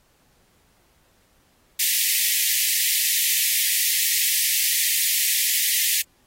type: high-pass noise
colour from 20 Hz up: white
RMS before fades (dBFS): -21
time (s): 1.79-6.02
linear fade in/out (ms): 10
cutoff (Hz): 1800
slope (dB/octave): 96
effects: pink hiss -62 dBFS RMS until 6.26 s + AAC 48 kbps